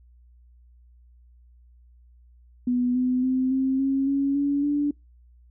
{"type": "tone with pitch steps", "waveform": "sine", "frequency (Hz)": [246.9, 252.7, 258.6, 264.6, 270.8, 277.1, 283.6, 290.2], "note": ["B3", "B3", "C4", "C4", "C#4", "C#4", "C#4", "D4"], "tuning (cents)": [0, 40, -20, 20, -40, -1, 40, -21], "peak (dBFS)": -20, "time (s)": [2.67, 4.91], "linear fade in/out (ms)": 5, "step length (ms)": 280, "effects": ["noise-tail reverb RT60 0.2 s tail -26 dB re dry", "added 60 Hz sine -51 dBFS peak until 5.5 s"]}